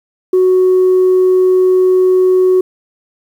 sine tone, 370 Hz, F#4, in tune, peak -5 dBFS, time 0.33-2.61 s, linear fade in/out 5 ms, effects tanh soft clip ceiling -4 dBFS + 7-bit

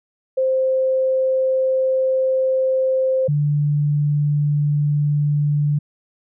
sine tone pair in turn, 523.3 / 146.85 Hz, C5 / D3, 0 / 0 cents, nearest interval octave + minor seventh, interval 2200 cents, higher first, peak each -15 dBFS, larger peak neither, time 0.37-3.28 / 3.28-5.79 s, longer first, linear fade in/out 10 ms, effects none

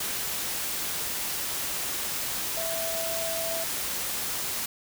sine tone in noise, 659.3 Hz, E5, in tune, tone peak -32 dBFS, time 2.57-3.64 s, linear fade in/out 5 ms, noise white, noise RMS -31 dBFS, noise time 0-4.66 s, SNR -4 dB, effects none

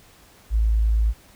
sine tone, 54.7 Hz, A1, 9 cents flat, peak -16 dBFS, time 0.5-1.14 s, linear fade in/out 50 ms, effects pink hiss -52 dBFS RMS until 1.35 s

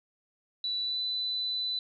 sine tone with pitch glide, 3954 to 3995 Hz, B7 to B7, +1 to +19 cents, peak -29 dBFS, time 0.64-1.79 s, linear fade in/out 2 ms, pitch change +18 cents, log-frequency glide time 0.82-1 s, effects none

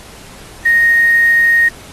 sine tone with quantisation, 1862 Hz, A#6, 2 cents flat, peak -7 dBFS, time 0.65-1.69 s, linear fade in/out 10 ms, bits 5, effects pink hiss -37 dBFS RMS until 1.92 s + AAC 32 kbps

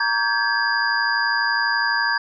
sine tone cluster, 932 / 1145 / 1583 / 1695 / 4817 Hz, A#5 / D6 / G6 / G#6 / D8, -1 / -44 / +17 / +35 / +43 cents, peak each -25 / -28 / -22 / -23 / -27 dBFS, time 0-2.18 s, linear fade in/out 5 ms, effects none

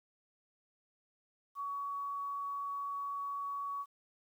sine tone with quantisation, 1126 Hz, C#6, 27 cents sharp, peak -36 dBFS, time 1.55-3.86 s, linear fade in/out 50 ms, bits 11, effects none

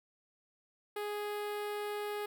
sawtooth tone with notch filter, 415.3 Hz, G#4, in tune, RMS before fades -38 dBFS, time 0.96-2.26 s, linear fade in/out 5 ms, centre 6400 Hz, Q 0.94, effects none

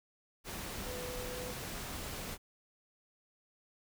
sine tone in noise, 498.1 Hz, B4, 15 cents sharp, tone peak -43 dBFS, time 0.84-1.55 s, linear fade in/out 50 ms, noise pink, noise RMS -42 dBFS, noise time 0.44-2.38 s, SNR -4 dB, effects none

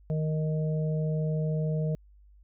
harmonic tone, 155.56 Hz, D#3, in tune, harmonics 1 / 3 / 4, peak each -26 / -36 / -38 dBFS, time 0.1-1.95 s, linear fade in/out 0 ms, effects added 50 Hz sine -53 dBFS peak until 2.43 s

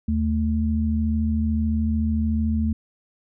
sine tone pair together, 78 / 220.4 Hz, D#2 / A3, +5 / +3 cents, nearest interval octave + tritone, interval 1798 cents, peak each -22 / -22 dBFS, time 0.08-2.73 s, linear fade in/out 5 ms, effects none

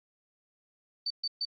sine tone bursts, 4561 Hz, C#8, 49 cents sharp, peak -29 dBFS, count 3, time 1.06-1.452 s, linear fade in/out 5 ms, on 44 ms, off 130 ms, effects Opus 48 kbps

